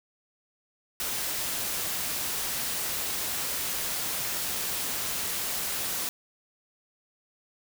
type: noise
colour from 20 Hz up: white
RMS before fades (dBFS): -31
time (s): 1-6.09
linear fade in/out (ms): 0
effects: none